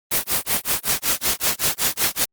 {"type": "noise with tremolo", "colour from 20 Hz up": "white", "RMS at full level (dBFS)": -18, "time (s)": [0.11, 2.25], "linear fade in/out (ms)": 10, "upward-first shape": "sine", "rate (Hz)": 5.3, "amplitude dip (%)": 100, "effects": ["Opus 24 kbps"]}